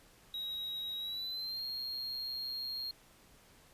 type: tone with pitch glide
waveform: triangle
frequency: 3823 to 4242 Hz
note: A#7 to C8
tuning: +43 to +23 cents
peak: -36 dBFS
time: 0.34-2.91 s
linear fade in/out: 2 ms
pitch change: +180 cents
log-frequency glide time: 0.98-1.64 s
effects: pink hiss -62 dBFS RMS until 3.73 s + resampled to 32000 Hz